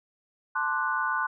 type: chord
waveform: sine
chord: D dominant seventh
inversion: second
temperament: equal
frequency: 880 / 1046.5 / 1174.7 / 1480 Hz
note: A5 / C6 / D6 / F#6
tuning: 0 / 0 / 0 / 0 cents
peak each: -33 / -30 / -33 / -28 dBFS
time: 0.55-1.27 s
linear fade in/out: 10 ms
effects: none